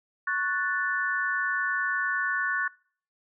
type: chord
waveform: sine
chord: F# minor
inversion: second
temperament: equal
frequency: 1108.7 / 1480 / 1760 Hz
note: C#6 / F#6 / A6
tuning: 0 / 0 / 0 cents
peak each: -32 / -28 / -29 dBFS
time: 0.27-2.68 s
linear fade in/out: 5 ms
effects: noise-tail reverb RT60 0.5 s tail -24 dB re dry